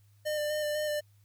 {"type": "tone with vibrato", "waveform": "square", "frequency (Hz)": 601, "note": "D5", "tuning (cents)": 40, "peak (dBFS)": -30, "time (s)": [0.25, 1.01], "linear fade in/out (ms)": 20, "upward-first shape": "square", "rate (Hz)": 4, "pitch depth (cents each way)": 16, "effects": ["added 102 Hz sine -59 dBFS peak until 1.24 s", "white hiss -72 dBFS RMS until 1.24 s"]}